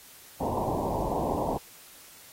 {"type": "low-pass noise", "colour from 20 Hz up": "white", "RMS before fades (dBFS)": -29, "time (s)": [0.4, 1.58], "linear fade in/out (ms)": 10, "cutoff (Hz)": 1000, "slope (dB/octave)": 96, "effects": ["white hiss -51 dBFS RMS until 2.32 s", "AAC 48 kbps"]}